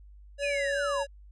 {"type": "tone with vibrato", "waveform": "square", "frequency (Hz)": 565, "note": "C#5", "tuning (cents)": 33, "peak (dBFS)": -29, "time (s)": [0.38, 1.07], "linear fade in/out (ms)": 50, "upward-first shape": "sine", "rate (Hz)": 2.7, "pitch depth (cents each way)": 19}
{"type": "linear sweep", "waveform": "sine", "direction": "down", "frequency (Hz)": [2568, 840], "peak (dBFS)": -31, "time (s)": [0.42, 1.04], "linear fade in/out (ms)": 20}
{"effects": ["added 50 Hz sine -48 dBFS peak until 1.31 s", "resampled to 22050 Hz"]}